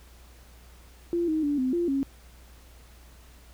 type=tone with pitch steps; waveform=sine; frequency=343.4 / 313.5 / 289.4 / 257.4 / 345.6 / 273.6 Hz; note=F4 / D#4 / D4 / C4 / F4 / C#4; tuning=-29 / +13 / -25 / -28 / -18 / -23 cents; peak=-23 dBFS; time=1.13-2.03 s; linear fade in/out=0 ms; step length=150 ms; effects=added 60 Hz sine -50 dBFS peak until 3.53 s + pink hiss -56 dBFS RMS until 3.53 s